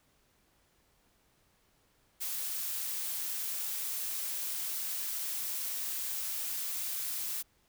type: noise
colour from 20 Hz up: blue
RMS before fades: -36 dBFS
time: 2.2-7.43 s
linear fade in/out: 20 ms
effects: pink hiss -70 dBFS RMS until 7.68 s